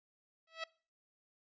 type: tone with exponential growth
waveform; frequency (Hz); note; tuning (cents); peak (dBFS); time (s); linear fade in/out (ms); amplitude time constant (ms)
10% pulse; 651; E5; -22; -27; 0.47-0.64; 5; 36
effects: noise-tail reverb RT60 0.4 s tail -22 dB re dry + resampled to 16000 Hz